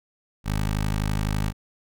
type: tone with notch filter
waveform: 15% pulse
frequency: 51.91 Hz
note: G#1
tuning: in tune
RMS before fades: -25 dBFS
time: 0.44-1.53 s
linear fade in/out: 50 ms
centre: 500 Hz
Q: 2
effects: none